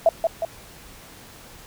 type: tone with echo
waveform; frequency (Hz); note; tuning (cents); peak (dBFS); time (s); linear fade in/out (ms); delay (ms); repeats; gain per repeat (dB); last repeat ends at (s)
sine; 662; E5; +7; -11; 0.06-0.09; 2; 180; 2; -5; 0.45
effects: pink hiss -45 dBFS RMS until 1.66 s